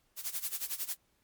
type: noise with tremolo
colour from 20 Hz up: blue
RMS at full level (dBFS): -34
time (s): 0.16-0.97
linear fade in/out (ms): 50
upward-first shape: sine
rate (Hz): 11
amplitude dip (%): 85
effects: pink hiss -73 dBFS RMS until 1.23 s + MP3 96 kbps